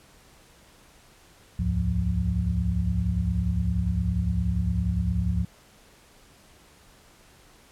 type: tone cluster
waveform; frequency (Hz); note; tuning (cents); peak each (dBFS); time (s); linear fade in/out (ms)
sine; 67.5 / 77.5 / 104.7 / 176.3; C#2 / D#2 / G#2 / F3; -45 / -6 / +15 / +17; -28; 1.59-5.45; 5
effects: pink hiss -55 dBFS RMS until 7.71 s + low-pass 12000 Hz 12 dB/octave